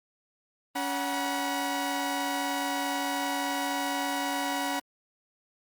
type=tone cluster; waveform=sawtooth; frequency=281.9 / 742 / 965 Hz; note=C#4 / F#5 / B5; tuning=+29 / +5 / -40 cents; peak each=-29 dBFS; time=0.75-4.8 s; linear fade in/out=10 ms; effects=Opus 32 kbps